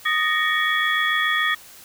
sine tone cluster, 1238 / 1779 / 1866 / 2254 / 3359 Hz, D#6 / A6 / A#6 / C#7 / G#7, -9 / +19 / +1 / +28 / +19 cents, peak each -24 / -29 / -21 / -30 / -26 dBFS, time 0.05-1.55 s, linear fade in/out 10 ms, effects white hiss -45 dBFS RMS until 1.84 s

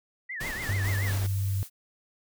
sine tone with vibrato, 1900 Hz, A#6, 33 cents sharp, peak -33 dBFS, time 0.29-1.12 s, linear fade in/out 10 ms, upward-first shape triangle, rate 7 Hz, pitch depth 210 cents each way
pink noise with tremolo, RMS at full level -36 dBFS, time 0.4-1.27 s, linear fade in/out 10 ms, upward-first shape square, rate 4.5 Hz, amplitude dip 25%
sine tone, 98 Hz, G2, in tune, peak -25 dBFS, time 0.69-1.63 s, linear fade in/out 0 ms
blue noise, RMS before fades -43 dBFS, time 0.81-1.7 s, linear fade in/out 50 ms
effects none

